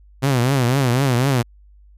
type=tone with vibrato; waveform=sawtooth; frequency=129.3 Hz; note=C3; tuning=20 cents flat; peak=-11 dBFS; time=0.22-1.43 s; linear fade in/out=20 ms; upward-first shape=triangle; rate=4 Hz; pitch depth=180 cents each way; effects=added 50 Hz sine -45 dBFS peak until 1.97 s + resampled to 32000 Hz